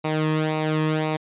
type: tone with flanger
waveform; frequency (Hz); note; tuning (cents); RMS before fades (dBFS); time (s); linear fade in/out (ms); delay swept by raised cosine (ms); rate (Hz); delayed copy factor
sawtooth; 155.56; D#3; 0; -23; 0.04-1.17; 10; 0.61 to 1.39; 1.9; -0.7
effects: resampled to 8000 Hz